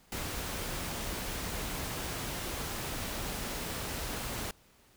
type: noise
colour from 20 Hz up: pink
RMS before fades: -37 dBFS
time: 0.12-4.51 s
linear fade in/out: 2 ms
effects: pink hiss -63 dBFS RMS until 4.96 s